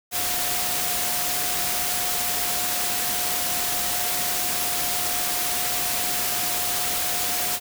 sine tone in noise, 717 Hz, F5, 45 cents sharp, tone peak -34 dBFS, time 0.11-7.6 s, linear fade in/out 50 ms, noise white, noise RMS -25 dBFS, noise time 0.11-7.6 s, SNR -12 dB, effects none

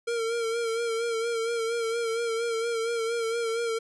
square tone with vibrato, 460.3 Hz, A#4, 22 cents flat, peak -27 dBFS, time 0.07-3.79 s, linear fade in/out 10 ms, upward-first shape sine, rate 4.3 Hz, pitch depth 43 cents each way, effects resampled to 24000 Hz

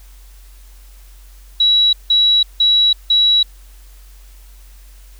sine tone bursts, 3900 Hz, B7, 23 cents flat, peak -9 dBFS, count 4, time 1.6-3.43 s, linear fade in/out 5 ms, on 330 ms, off 170 ms, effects added 46 Hz sine -38 dBFS peak until 5.19 s + white hiss -50 dBFS RMS until 5.19 s

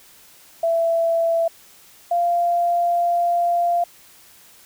sine tone pair in turn, 666 / 693.3 Hz, E5 / F5, +18 / -13 cents, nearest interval minor second, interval 69 cents, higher second, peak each -16 dBFS, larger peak neither, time 0.63-1.48 / 2.11-3.84 s, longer second, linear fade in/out 5 ms, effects white hiss -49 dBFS RMS until 4.65 s

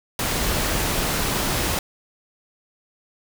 pink noise, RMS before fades -23 dBFS, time 0.19-1.79 s, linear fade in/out 2 ms, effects none

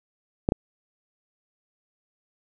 clicks, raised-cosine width 2 ms, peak -7 dBFS, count 2, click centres 0.489 / 0.521 s, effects none

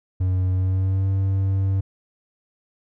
triangle tone with pitch glide, 92.5 to 96.6 Hz, F#2 to G2, 0 to -25 cents, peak -16 dBFS, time 0.2-1.81 s, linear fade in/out 10 ms, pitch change +75 cents, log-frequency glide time 0.52-1.08 s, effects none

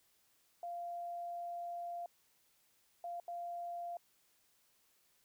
sine tone bursts at uneven times, 694 Hz, F5, 11 cents flat, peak -40 dBFS, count 3, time 0.63-2.06 / 3.04-3.2 / 3.28-3.97 s, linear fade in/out 2 ms, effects white hiss -73 dBFS RMS until 5.24 s

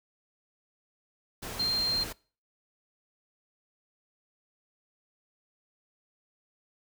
sine tone in noise, 4182 Hz, C8, 2 cents flat, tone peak -26 dBFS, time 1.59-2.04 s, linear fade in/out 10 ms, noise pink, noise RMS -39 dBFS, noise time 1.42-2.13 s, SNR +10 dB, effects noise-tail reverb RT60 0.4 s tail -23 dB re dry

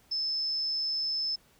sine tone, 5250 Hz, E8, 8 cents flat, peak -28 dBFS, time 0.11-1.36 s, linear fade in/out 10 ms, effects pink hiss -63 dBFS RMS until 1.59 s

